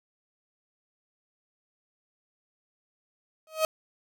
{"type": "tone with exponential growth", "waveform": "35% pulse", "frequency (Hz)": 632, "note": "D#5", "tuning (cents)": 27, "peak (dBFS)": -17, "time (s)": [3.47, 3.65], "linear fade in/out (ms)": 1, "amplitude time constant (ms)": 39, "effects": []}